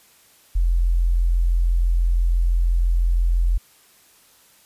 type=tone; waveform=sine; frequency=43 Hz; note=F1; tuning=26 cents flat; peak=-15 dBFS; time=0.55-3.58 s; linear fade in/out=10 ms; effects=white hiss -54 dBFS RMS until 4.65 s + resampled to 32000 Hz